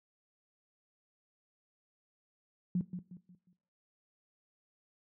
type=tone with echo; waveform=sine; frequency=179.8 Hz; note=F#3; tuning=49 cents flat; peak=-27 dBFS; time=2.75-2.81 s; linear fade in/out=2 ms; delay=180 ms; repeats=4; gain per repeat=-9 dB; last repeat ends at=3.53 s; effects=noise-tail reverb RT60 0.5 s tail -19 dB re dry + high-pass 100 Hz 12 dB/octave